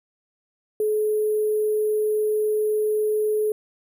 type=tone with sample-and-hold; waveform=sine; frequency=426.3 Hz; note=G#4; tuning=45 cents sharp; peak=-19 dBFS; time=0.8-3.52 s; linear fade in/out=2 ms; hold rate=11025 Hz; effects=none